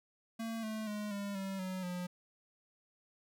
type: tone with pitch steps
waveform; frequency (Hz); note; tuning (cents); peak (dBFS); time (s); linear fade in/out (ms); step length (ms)
square; 226.5 / 217.8 / 209.4 / 201.3 / 193.57 / 186.11 / 178.94; A#3 / A3 / G#3 / G3 / G3 / F#3 / F3; -50 / -17 / +15 / +46 / -22 / +10 / +42; -38; 0.39-2.07; 10; 240
effects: none